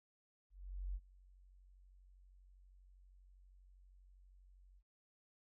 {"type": "tone with ADSR envelope", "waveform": "sine", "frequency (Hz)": 46.25, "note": "F#1", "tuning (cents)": 0, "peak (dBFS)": -38, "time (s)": [0.5, 4.83], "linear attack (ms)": 450, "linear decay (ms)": 47, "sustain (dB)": -23, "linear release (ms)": 56, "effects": []}